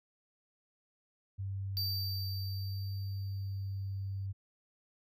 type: tone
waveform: sine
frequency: 97.5 Hz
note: G2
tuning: 9 cents flat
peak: -35 dBFS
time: 1.38-4.33 s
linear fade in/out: 20 ms
type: tone with exponential decay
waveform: square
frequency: 4644 Hz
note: D8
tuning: 20 cents flat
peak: -33 dBFS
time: 1.77-4.26 s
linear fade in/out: 0 ms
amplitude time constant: 540 ms
effects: none